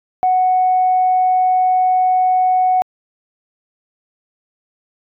sine tone, 740 Hz, F#5, in tune, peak -10 dBFS, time 0.23-2.82 s, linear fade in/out 0 ms, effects tanh soft clip ceiling -6 dBFS

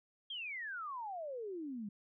sine exponential sweep, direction down, 3295 to 196 Hz, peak -40 dBFS, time 0.3-1.89 s, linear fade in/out 5 ms, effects none

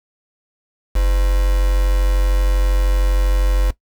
sine tone with quantisation, 46.42 Hz, F#1, 6 cents sharp, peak -12 dBFS, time 0.95-3.71 s, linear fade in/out 10 ms, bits 4, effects noise-tail reverb RT60 0.1 s tail -18 dB re dry

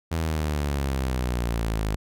sawtooth exponential sweep, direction down, 83 to 51.7 Hz, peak -20 dBFS, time 0.11-1.96 s, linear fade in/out 10 ms, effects none

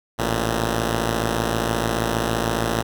5% pulse tone pair together, 54.84 / 116.2 Hz, A1 / A#2, -5 / -5 cents, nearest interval octave + minor second, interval 1300 cents, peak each -12 dBFS, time 0.18-2.83 s, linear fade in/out 20 ms, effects none

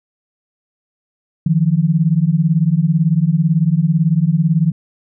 sine beating tone pair, 153.6 / 171.6 Hz, D#3 / F3, -22 / -30 cents, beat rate 18 Hz, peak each -14 / -14 dBFS, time 1.46-4.72 s, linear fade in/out 5 ms, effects none

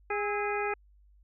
harmonic tone with a mistuned harmonic, 410.8 Hz, G#4, 19 cents flat, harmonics 1 / 2 / 3 / 4 / 5 / 6, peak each -32 / -34 / -37 / -39 / -39 / -38 dBFS, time 0.1-0.74 s, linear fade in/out 5 ms, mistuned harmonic 3, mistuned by +81 cents, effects added 50 Hz sine -57 dBFS peak until 1.23 s

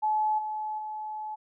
sine tone with level steps, 858 Hz, A5, 44 cents flat, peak -23 / -30 / -33 dBFS, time 0.02-1.36 s, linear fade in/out 20 ms, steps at 0.38 / 0.78 s, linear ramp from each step 10 ms, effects none

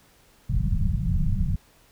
pink low-pass noise, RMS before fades -23 dBFS, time 0.49-1.56 s, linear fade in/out 10 ms, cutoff 200 Hz, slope 96 dB/octave, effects pink hiss -58 dBFS RMS until 1.91 s

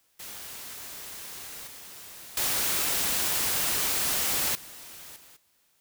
white noise with level steps, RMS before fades -41 / -45 / -27 / -45 / -53 dBFS, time 0.19-5.37 s, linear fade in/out 10 ms, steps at 1.67 / 2.37 / 4.55 / 5.16 s, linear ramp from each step 2 ms, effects white hiss -68 dBFS RMS until 5.8 s

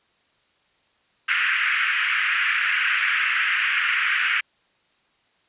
pink band-pass noise, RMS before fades -22 dBFS, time 1.28-4.41 s, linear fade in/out 10 ms, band 1400 to 2800 Hz, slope 48 dB/octave, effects white hiss -64 dBFS RMS until 5.48 s + resampled to 8000 Hz

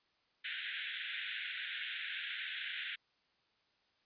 pink band-pass noise, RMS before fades -42 dBFS, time 0.44-2.96 s, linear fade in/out 10 ms, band 1500 to 3700 Hz, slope 96 dB/octave, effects white hiss -75 dBFS RMS until 4.05 s + resampled to 11025 Hz

